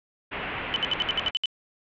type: low-pass noise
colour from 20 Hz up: white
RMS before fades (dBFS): -33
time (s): 0.31-1.31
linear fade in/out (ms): 20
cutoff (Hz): 2900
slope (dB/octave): 48
type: tone bursts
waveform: sine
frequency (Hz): 3012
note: F#7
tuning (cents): +30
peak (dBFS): -21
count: 9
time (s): 0.74-1.457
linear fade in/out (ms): 0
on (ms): 21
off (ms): 66
effects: resampled to 16000 Hz